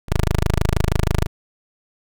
10% pulse tone, 26.27 Hz, G#0, 21 cents sharp, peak -8 dBFS, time 0.08-1.27 s, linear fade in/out 20 ms, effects none

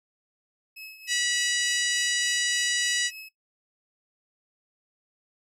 30% pulse tone with tremolo, 2580 Hz, E7, 38 cents flat, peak -36 dBFS, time 0.76-3.29 s, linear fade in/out 10 ms, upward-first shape triangle, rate 3.4 Hz, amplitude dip 70%
harmonic tone, 973 Hz, B5, 26 cents flat, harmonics 2 / 3 / 4 / 5 / 6 / 7 / 8 / 9, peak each -29 / -31 / -32 / -33 / -34 / -34 / -35 / -36 dBFS, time 1.07-3.11 s, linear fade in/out 50 ms
effects noise-tail reverb RT60 0.1 s tail -18 dB re dry

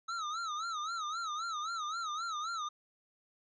square tone with vibrato, 1288 Hz, E6, 41 cents flat, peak -36 dBFS, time 0.08-2.69 s, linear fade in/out 10 ms, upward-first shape sine, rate 3.8 Hz, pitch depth 130 cents each way, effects resampled to 16000 Hz

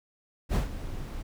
brown noise with ADSR envelope, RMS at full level -23 dBFS, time 0.49-1.23 s, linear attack 54 ms, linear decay 130 ms, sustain -13 dB, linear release 17 ms, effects none

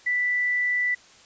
sine tone, 1975.5 Hz, B6, in tune, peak -21 dBFS, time 0.06-0.95 s, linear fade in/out 10 ms, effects white hiss -52 dBFS RMS until 1.25 s + resampled to 16000 Hz

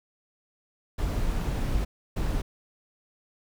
brown noise bursts at uneven times, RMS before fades -27 dBFS, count 2, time 0.98-1.85 / 2.16-2.42 s, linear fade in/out 10 ms, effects none

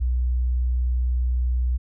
sine tone, 61.74 Hz, B1, in tune, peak -19 dBFS, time 0-1.78 s, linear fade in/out 20 ms, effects none

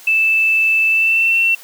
sine tone with pitch glide, 2638 to 2701 Hz, E7 to E7, +1 to +42 cents, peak -11 dBFS, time 0.07-1.55 s, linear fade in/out 5 ms, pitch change +41 cents, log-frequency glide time 0.88-1.38 s, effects white hiss -40 dBFS RMS until 1.63 s + high-pass 400 Hz 12 dB/octave

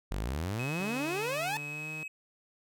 sawtooth exponential sweep, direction up, 43.65 to 904 Hz, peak -28 dBFS, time 0.11-1.57 s, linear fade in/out 0 ms
triangle tone, 2550 Hz, D#7, 42 cents sharp, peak -36 dBFS, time 0.59-2.08 s, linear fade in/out 5 ms
sawtooth tone with pitch glide, 146.83 to 155.29 Hz, D3 to D#3, 0 to -3 cents, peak -38 dBFS, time 0.8-2.03 s, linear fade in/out 0 ms, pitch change +97 cents, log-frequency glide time 1.66-1.9 s
effects none

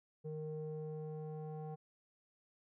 square tone with low-pass filter sweep, 154.5 Hz, D#3, 12 cents flat, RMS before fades -44 dBFS, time 0.24-1.76 s, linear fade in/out 20 ms, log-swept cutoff 430 to 700 Hz, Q 3.6, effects none

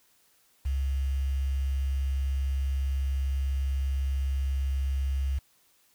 sine tone with quantisation, 67.7 Hz, C#2, 40 cents flat, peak -25 dBFS, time 0.65-5.39 s, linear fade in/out 10 ms, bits 8, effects white hiss -65 dBFS RMS until 5.94 s

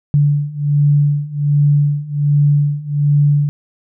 sine beating tone pair, 144.6 / 145.9 Hz, D3 / D3, -27 / -11 cents, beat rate 1.3 Hz, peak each -15 / -13 dBFS, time 0.14-3.49 s, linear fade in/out 0 ms, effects none

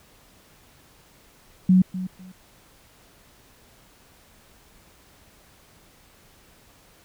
sine tone with echo, 185 Hz, F#3, in tune, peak -12 dBFS, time 1.69-1.82 s, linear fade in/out 5 ms, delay 250 ms, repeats 2, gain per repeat -14 dB, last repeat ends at 2.32 s, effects pink hiss -55 dBFS RMS until 7.04 s

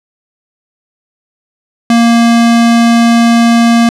square tone, 233.1 Hz, A#3, in tune, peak -5 dBFS, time 1.9-3.89 s, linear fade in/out 2 ms, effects low-pass 8000 Hz 12 dB/octave

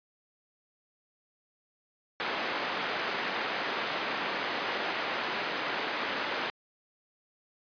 white band-pass noise, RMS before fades -33 dBFS, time 2.2-6.5 s, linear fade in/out 0 ms, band 270 to 2200 Hz, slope 12 dB/octave, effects resampled to 11025 Hz

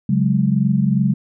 sine chord, C# suspended fourth, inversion none, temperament equal, 138.59 / 185 / 207.7 Hz, C#3 / F#3 / G#3, 0 / 0 / 0 cents, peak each -18 dBFS, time 0.09-1.14 s, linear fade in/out 5 ms, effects none

